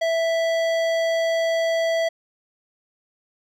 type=tone with hard clipping; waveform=sine; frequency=659.3 Hz; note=E5; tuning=in tune; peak=-21 dBFS; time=0.01-2.09 s; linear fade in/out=10 ms; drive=14 dB; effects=none